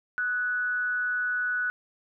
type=tone with frequency modulation; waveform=sine; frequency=1480 Hz; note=F#6; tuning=in tune; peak=-25 dBFS; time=0.18-1.7 s; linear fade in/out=0 ms; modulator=217 Hz; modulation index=0.28; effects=none